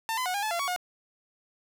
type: tone with pitch steps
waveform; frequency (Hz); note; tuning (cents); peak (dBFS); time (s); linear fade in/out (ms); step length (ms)
sawtooth; 898 / 1015 / 731 / 809 / 864 / 685 / 1122 / 721; A5 / B5 / F#5 / G#5 / A5 / F5 / C#6 / F#5; +35 / +47 / -21 / -46 / -32 / -34 / +21 / -45; -24; 0.09-0.762; 0; 84
effects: none